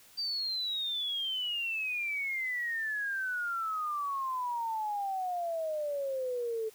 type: exponential sweep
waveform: sine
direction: down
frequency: 4699 to 434 Hz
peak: -31 dBFS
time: 0.17-6.7 s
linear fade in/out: 20 ms
effects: white hiss -58 dBFS RMS until 6.74 s